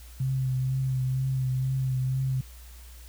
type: tone with vibrato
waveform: sine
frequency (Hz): 130.81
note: C3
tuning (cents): 0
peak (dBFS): -24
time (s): 0.2-2.41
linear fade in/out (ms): 5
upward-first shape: triangle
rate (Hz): 2.1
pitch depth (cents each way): 31
effects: added 60 Hz sine -44 dBFS peak until 3.08 s + white hiss -53 dBFS RMS until 3.08 s